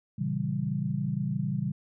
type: chord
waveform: sine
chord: A# diminished seventh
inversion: none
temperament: equal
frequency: 116.54 / 138.59 / 164.81 / 196 Hz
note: A#2 / C#3 / E3 / G3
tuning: 0 / 0 / 0 / 0 cents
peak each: -36 / -31 / -33 / -32 dBFS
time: 0.18-1.72 s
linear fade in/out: 10 ms
effects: none

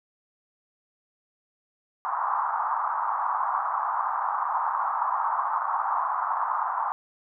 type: band-pass noise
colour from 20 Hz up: white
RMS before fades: -27 dBFS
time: 2.05-6.92 s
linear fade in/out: 0 ms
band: 830 to 1200 Hz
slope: 48 dB/octave
effects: none

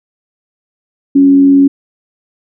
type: tone with frequency modulation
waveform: sine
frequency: 277.2 Hz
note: C#4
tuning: in tune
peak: -3 dBFS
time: 1.15-1.68 s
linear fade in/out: 10 ms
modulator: 84.2 Hz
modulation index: 0.21
effects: none

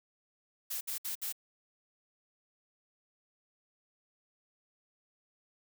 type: noise bursts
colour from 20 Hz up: blue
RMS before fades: -37 dBFS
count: 4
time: 0.7-1.326 s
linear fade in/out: 10 ms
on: 110 ms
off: 62 ms
effects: none

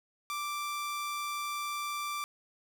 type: tone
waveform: sawtooth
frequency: 1174.7 Hz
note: D6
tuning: in tune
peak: -30 dBFS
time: 0.3-2.24 s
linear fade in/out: 0 ms
effects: none

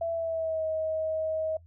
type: tone with pitch glide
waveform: sine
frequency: 666 to 633.4 Hz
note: E5 to D#5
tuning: +18 to +31 cents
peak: -27 dBFS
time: 0.01-1.57 s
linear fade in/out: 5 ms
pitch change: -87 cents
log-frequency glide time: 0.12-0.65 s
effects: noise-tail reverb RT60 0.1 s tail -21 dB re dry + added 84 Hz sine -51 dBFS peak until 1.66 s

